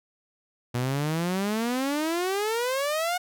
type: exponential sweep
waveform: sawtooth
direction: up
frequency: 119.1 to 733 Hz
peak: -21 dBFS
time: 0.74-3.18 s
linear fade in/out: 10 ms
effects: none